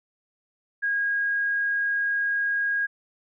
sine tone, 1636 Hz, G#6, 26 cents flat, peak -22 dBFS, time 0.82-2.87 s, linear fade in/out 20 ms, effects none

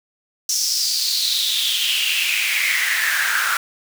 pink noise with high-pass filter sweep, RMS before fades -20 dBFS, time 0.49-3.57 s, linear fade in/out 2 ms, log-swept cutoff 5800 to 1400 Hz, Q 5.9, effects none

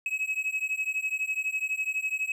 triangle beating tone pair, 2554 / 2566 Hz, D#7 / E7, +45 / -47 cents, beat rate 12 Hz, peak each -29 / -29 dBFS, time 0.06-2.32 s, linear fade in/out 2 ms, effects none

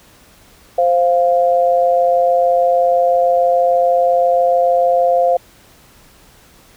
sine tone pair together, 523.3 / 697 Hz, C5 / F5, 0 / -4 cents, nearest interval perfect fourth, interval 496 cents, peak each -13 dBFS, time 0.78-5.37 s, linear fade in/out 5 ms, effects pink hiss -47 dBFS RMS until 6.76 s

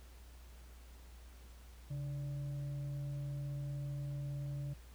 sine tone with frequency modulation, 139.8 Hz, C#3, 15 cents sharp, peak -38 dBFS, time 1.9-4.74 s, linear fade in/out 10 ms, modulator 444 Hz, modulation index 0.22, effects added 60 Hz sine -53 dBFS peak until 4.94 s + pink hiss -63 dBFS RMS until 4.94 s

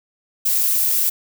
violet noise, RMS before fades -18 dBFS, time 0.45-1.1 s, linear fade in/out 10 ms, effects none

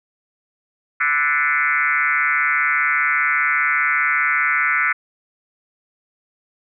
sine tone with frequency modulation, 1760 Hz, A6, in tune, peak -15 dBFS, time 1-4.93 s, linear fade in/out 10 ms, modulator 145 Hz, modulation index 3.4, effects none

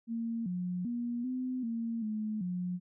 sine tone with pitch steps, 229.8 / 179.5 / 238.9 / 254.9 / 229.7 / 214.9 / 179.5 Hz, A#3 / F3 / A#3 / C4 / A#3 / A3 / F3, -25 / +48 / +43 / -45 / -25 / -41 / +48 cents, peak -32 dBFS, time 0.07-2.8 s, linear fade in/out 50 ms, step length 390 ms, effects none

